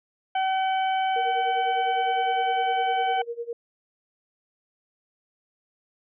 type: harmonic tone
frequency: 761 Hz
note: F#5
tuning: 48 cents sharp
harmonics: 1 / 2 / 3 / 4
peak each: -22 / -34 / -36 / -36 dBFS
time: 0.35-3.22 s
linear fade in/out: 5 ms
type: tone with tremolo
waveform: sine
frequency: 470 Hz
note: A#4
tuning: 14 cents sharp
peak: -27 dBFS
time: 1.16-3.53 s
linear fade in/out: 2 ms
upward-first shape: sine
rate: 9.9 Hz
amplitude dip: 90%
effects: none